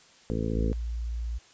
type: harmonic tone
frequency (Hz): 55.2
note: A1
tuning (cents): +6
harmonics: 1 / 2 / 3 / 4 / 5 / 6 / 7 / 8 / 9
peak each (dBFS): -33 / -33 / -35 / -33 / -36 / -39 / -41 / -36 / -39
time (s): 0.3-0.73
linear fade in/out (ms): 0
type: tone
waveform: sine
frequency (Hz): 57.9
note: A#1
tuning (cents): -11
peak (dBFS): -29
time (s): 0.54-1.39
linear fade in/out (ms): 20
effects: white hiss -56 dBFS RMS until 1.53 s + resampled to 16000 Hz